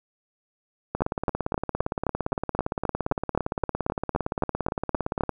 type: two click trains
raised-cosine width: 1 ms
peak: -9 / -12 dBFS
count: 17 / 77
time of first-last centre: 1.02-5.208 / 0.95-5.293 s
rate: 3.82 / 17.5 Hz
effects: none